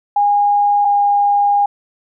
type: tone pair in turn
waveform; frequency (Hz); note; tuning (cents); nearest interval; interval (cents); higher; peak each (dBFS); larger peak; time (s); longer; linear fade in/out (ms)
sine; 818 / 813.3; G#5 / G#5; -26 / -36; unison; 10; first; -10; neither; 0.16-0.85 / 0.85-1.66; second; 5
effects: none